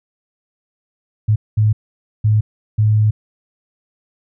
sine tone bursts at uneven times, 107.3 Hz, A2, 43 cents flat, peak -10 dBFS, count 4, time 1.28-1.36 / 1.57-1.73 / 2.24-2.41 / 2.78-3.11 s, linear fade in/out 10 ms, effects none

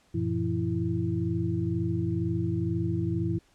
sine tone cluster, 95 / 117.1 / 170 / 331.4 Hz, F#2 / A#2 / F3 / E4, +46 / +8 / -46 / +9 cents, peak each -31 dBFS, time 0.14-3.39 s, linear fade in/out 10 ms, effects pink hiss -64 dBFS RMS until 3.54 s + low-pass 9000 Hz 12 dB/octave

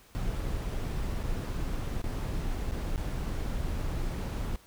brown noise with dropouts, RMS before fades -32 dBFS, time 0.15-4.56 s, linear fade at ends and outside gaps 0 ms, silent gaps 1.231-1.236 / 2.016-2.04 / 2.711-2.72 / 2.96-2.978 s, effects pink hiss -58 dBFS RMS until 4.66 s

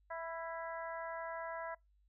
harmonic tone with a mistuned harmonic, 329.6 Hz, E4, in tune, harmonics 2 / 3 / 4 / 5 / 6, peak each -43 / -45 / -50 / -49 / -53 dBFS, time 0.1-1.75 s, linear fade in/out 10 ms, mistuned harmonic 4, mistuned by +20 cents, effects noise-tail reverb RT60 0.2 s tail -26 dB re dry + added 50 Hz sine -68 dBFS peak until 2.08 s

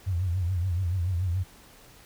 sine tone with vibrato, 90 Hz, F#2, 47 cents flat, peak -24 dBFS, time 0.06-1.44 s, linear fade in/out 20 ms, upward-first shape triangle, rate 7 Hz, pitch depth 140 cents each way, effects pink hiss -53 dBFS RMS until 2.05 s

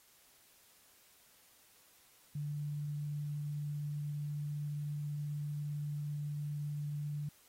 sine tone, 147 Hz, D3, 2 cents sharp, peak -36 dBFS, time 2.35-7.29 s, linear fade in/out 5 ms, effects white hiss -65 dBFS RMS until 7.48 s + AAC 48 kbps

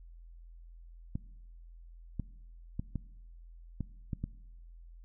clicks, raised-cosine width 5 ms, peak -22 dBFS, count 7, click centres 1.155 / 2.197 / 2.795 / 2.957 / 3.807 / 4.132 / 4.24 s, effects noise-tail reverb RT60 1.0 s tail -21 dB re dry + added 42 Hz sine -49 dBFS peak until 5.04 s

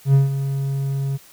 triangle tone with ADSR envelope, 137.3 Hz, C#3, 16 cents flat, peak -7 dBFS, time 0.05-1.18 s, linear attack 89 ms, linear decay 150 ms, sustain -11 dB, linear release 27 ms, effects white hiss -48 dBFS RMS until 1.32 s

